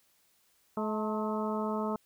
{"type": "harmonic tone with a mistuned harmonic", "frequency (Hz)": 214.4, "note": "A3", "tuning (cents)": -45, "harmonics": [1, 2, 3, 4, 5, 6], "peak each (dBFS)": [-33, -36, -38, -39, -40, -41], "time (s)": [0.77, 1.96], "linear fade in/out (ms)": 2, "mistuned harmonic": 4, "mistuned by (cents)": 54, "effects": ["white hiss -69 dBFS RMS until 2.05 s"]}